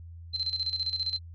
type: tone with tremolo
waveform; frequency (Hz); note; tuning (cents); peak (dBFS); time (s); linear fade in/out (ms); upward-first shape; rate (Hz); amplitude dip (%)
sine; 4100; C8; -36; -26; 0.33-1.19; 20; square; 15; 70
effects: added 84 Hz sine -42 dBFS peak until 1.34 s + resampled to 16000 Hz